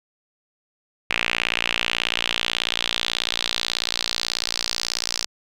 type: tone with band-pass filter sweep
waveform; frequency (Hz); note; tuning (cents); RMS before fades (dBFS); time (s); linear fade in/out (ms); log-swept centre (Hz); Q
sawtooth; 58.27; A#1; 0; -25; 1.1-5.26; 5; 2500 to 5200; 3.2
effects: none